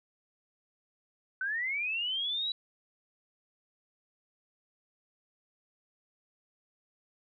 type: linear sweep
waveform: sine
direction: up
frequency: 1492 to 3951 Hz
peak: -30 dBFS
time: 1.41-2.52 s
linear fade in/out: 2 ms
effects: none